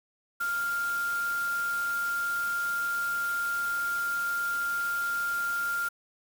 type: tone in noise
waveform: sine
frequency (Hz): 1396.9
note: F6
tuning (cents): 0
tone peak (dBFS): -27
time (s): 0.4-5.89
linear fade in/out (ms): 10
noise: white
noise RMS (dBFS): -42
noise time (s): 0.4-5.89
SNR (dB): +12
effects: none